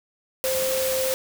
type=tone in noise; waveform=sine; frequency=523 Hz; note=C5; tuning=1 cent flat; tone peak=-23 dBFS; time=0.44-1.14 s; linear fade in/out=0 ms; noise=white; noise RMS=-28 dBFS; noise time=0.44-1.14 s; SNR=+2 dB; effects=none